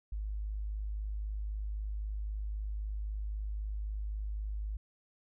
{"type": "tone", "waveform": "sine", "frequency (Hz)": 51.91, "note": "G#1", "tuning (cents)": 0, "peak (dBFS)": -34, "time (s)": [0.12, 4.77], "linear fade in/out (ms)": 5, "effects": []}